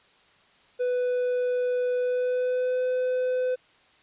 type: tone with pitch glide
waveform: triangle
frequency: 496.4 to 506.2 Hz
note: B4 to B4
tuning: +9 to +43 cents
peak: -21 dBFS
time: 0.79-3.56 s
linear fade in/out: 20 ms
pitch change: +34 cents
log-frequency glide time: 1.98-2.84 s
effects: white hiss -59 dBFS RMS until 4.02 s + resampled to 8000 Hz